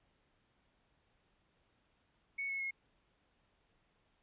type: tone with pitch steps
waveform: sine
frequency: 2217 / 2190 / 2164 Hz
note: C#7 / C#7 / C#7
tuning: 0 / -22 / -42 cents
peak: -36 dBFS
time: 2.38-2.71 s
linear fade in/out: 10 ms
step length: 110 ms
effects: pink hiss -75 dBFS RMS until 4.22 s + resampled to 8000 Hz